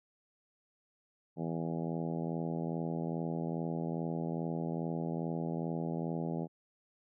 harmonic tone, 82.41 Hz, E2, in tune, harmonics 2 / 3 / 4 / 5 / 6 / 7 / 8 / 9 / 10, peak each -36 / -40 / -42 / -44 / -46 / -47 / -48 / -49 / -50 dBFS, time 1.36-6.48 s, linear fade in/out 50 ms, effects none

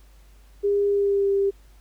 sine tone with pitch glide, 404.4 to 395.8 Hz, G#4 to G4, -46 to +17 cents, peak -18 dBFS, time 0.63-1.51 s, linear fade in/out 20 ms, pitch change -37 cents, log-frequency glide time 0.87-1.31 s, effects added 50 Hz sine -48 dBFS peak until 1.8 s + pink hiss -60 dBFS RMS until 1.8 s

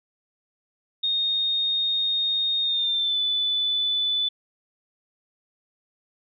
sine tone with pitch glide, 3699 to 3491 Hz, A#7 to A7, -14 to -14 cents, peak -21 dBFS, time 1.03-4.29 s, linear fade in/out 10 ms, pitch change -100 cents, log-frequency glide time 2.61-3.21 s, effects none

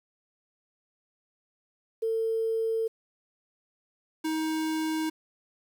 sine / square tone pair in turn, 450 / 315.8 Hz, A4 / D#4, +39 / +26 cents, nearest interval tritone, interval 613 cents, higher first, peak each -25 / -28 dBFS, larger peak first, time 2.02-2.88 / 4.24-5.1 s, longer neither, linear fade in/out 10 ms, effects 9-bit

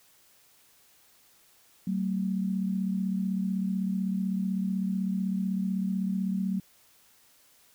sine tone pair together, 190 / 225.9 Hz, F#3 / A3, +46 / +46 cents, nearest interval minor third, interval 300 cents, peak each -27 / -33 dBFS, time 1.87-6.6 s, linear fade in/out 5 ms, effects white hiss -61 dBFS RMS until 7.74 s

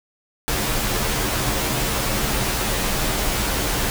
pink noise with comb filter, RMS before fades -22 dBFS, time 0.48-3.9 s, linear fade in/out 0 ms, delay 12 ms, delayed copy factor -0.7, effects none

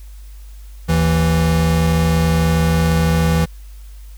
square tone pair together, 77.8 / 164.19 Hz, D#2 / E3, 0 / -7 cents, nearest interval octave + minor second, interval 1293 cents, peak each -18 / -15 dBFS, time 0.88-3.46 s, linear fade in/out 20 ms, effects added 50 Hz sine -33 dBFS peak until 4.17 s + white hiss -51 dBFS RMS until 4.17 s

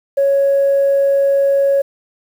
sine tone, 554.4 Hz, C#5, in tune, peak -9 dBFS, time 0.17-1.82 s, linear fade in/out 10 ms, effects tanh soft clip ceiling -7 dBFS + 7-bit

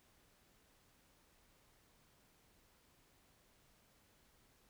silence, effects pink hiss -71 dBFS RMS until 4.69 s

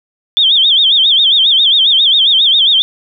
sine tone with vibrato, 3399 Hz, G#7, 39 cents sharp, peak -6 dBFS, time 0.37-2.82 s, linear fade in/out 0 ms, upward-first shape sine, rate 7.4 Hz, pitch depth 170 cents each way, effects none

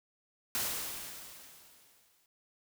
white noise with exponential decay, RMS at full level -32 dBFS, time 0.55-2.26 s, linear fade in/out 1 ms, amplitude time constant 370 ms, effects none

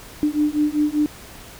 sine beating tone pair, 296.3 / 301.4 Hz, D4 / D4, +15 / +45 cents, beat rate 5.1 Hz, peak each -20 dBFS, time 0.23-1.06 s, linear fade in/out 0 ms, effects pink hiss -41 dBFS RMS until 1.59 s

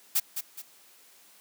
blue noise with echo, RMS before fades -24 dBFS, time 0.15-0.2 s, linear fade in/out 10 ms, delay 210 ms, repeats 2, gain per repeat -8 dB, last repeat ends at 0.62 s, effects white hiss -57 dBFS RMS until 1.4 s + high-pass 200 Hz 12 dB/octave

